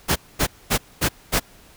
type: noise bursts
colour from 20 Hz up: pink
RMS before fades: -19 dBFS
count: 5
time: 0.08-1.4 s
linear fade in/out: 20 ms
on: 80 ms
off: 230 ms
effects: pink hiss -50 dBFS RMS until 1.76 s